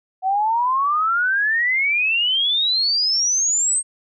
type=exponential sweep; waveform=sine; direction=up; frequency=740 to 8490 Hz; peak=-16 dBFS; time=0.22-3.83 s; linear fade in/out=50 ms; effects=none

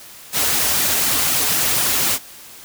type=noise with flanger; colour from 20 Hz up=white; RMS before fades=-18 dBFS; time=0.32-2.19 s; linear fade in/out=50 ms; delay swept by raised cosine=1.8 to 6.2 ms; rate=4 Hz; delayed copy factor=-0.95; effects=white hiss -40 dBFS RMS until 2.64 s

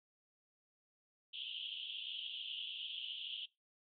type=band-pass noise; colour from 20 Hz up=pink; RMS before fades=-45 dBFS; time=1.33-3.46 s; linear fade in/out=10 ms; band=2900 to 3400 Hz; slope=96 dB/octave; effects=noise-tail reverb RT60 0.2 s tail -20 dB re dry

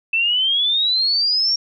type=exponential sweep; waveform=sine; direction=up; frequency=2637 to 5588 Hz; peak=-15 dBFS; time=0.13-1.56 s; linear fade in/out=5 ms; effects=none

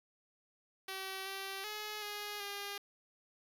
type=tone with pitch steps; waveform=5% pulse; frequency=383 / 388.3 / 423.5 / 414.8 / 403.6 Hz; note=G4 / G4 / G#4 / G#4 / G#4; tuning=-40 / -16 / +34 / -2 / -49 cents; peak=-29 dBFS; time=0.88-2.78 s; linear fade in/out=5 ms; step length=380 ms; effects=11-bit

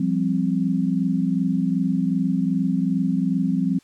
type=chord; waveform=sine; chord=F suspended second; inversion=none; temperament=equal with one note detuned; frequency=173.41 / 196 / 261.6 Hz; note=F3 / G3 / C4; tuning=-12 / 0 / 0 cents; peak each=-23 dBFS; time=0-3.79 s; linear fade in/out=5 ms; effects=white hiss -57 dBFS RMS until 3.83 s + low-pass 8000 Hz 12 dB/octave

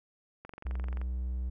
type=click train; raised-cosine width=0.5 ms; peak=-30 dBFS; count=14; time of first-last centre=0.45-1.015 s; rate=23 Hz
type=tone; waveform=triangle; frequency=62.5 Hz; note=B1; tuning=21 cents sharp; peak=-29 dBFS; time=0.65-1.5 s; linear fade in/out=10 ms
effects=none

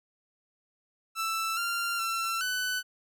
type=tone with pitch steps; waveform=sawtooth; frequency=1326 / 1386 / 1348 / 1500 Hz; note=E6 / F6 / E6 / F#6; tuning=+10 / -14 / +38 / +23 cents; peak=-25 dBFS; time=1.15-2.83 s; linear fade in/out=50 ms; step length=420 ms; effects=none

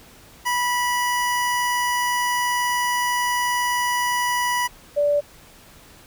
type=tone pair in turn; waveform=25% pulse / sine; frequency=979 / 582.1 Hz; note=B5 / D5; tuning=-15 / -15 cents; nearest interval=major sixth; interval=900 cents; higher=first; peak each=-16 dBFS; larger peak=neither; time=0.45-4.68 / 4.96-5.21 s; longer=first; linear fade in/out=20 ms; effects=pink hiss -48 dBFS RMS until 6.06 s

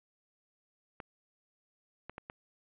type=clicks; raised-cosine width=0.5 ms; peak=-27 dBFS; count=4; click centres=1.002 / 2.096 / 2.181 / 2.299 s; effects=resampled to 8000 Hz

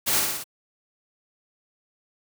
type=noise with echo; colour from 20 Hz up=white; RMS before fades=-23 dBFS; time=0.06-0.21 s; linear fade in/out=20 ms; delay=58 ms; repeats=4; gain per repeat=-3 dB; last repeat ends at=0.442 s; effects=none

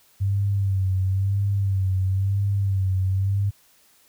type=tone with vibrato; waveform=sine; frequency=97.1 Hz; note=G2; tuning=16 cents flat; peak=-19 dBFS; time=0.2-3.51 s; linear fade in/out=20 ms; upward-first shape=sine; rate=0.99 Hz; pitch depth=55 cents each way; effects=white hiss -58 dBFS RMS until 4.08 s

